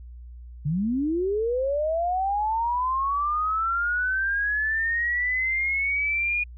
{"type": "linear sweep", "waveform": "sine", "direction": "up", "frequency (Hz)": [136.5, 2452], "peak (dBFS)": -22, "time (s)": [0.65, 6.44], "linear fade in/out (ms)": 10, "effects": ["added 60 Hz sine -39 dBFS peak until 6.57 s"]}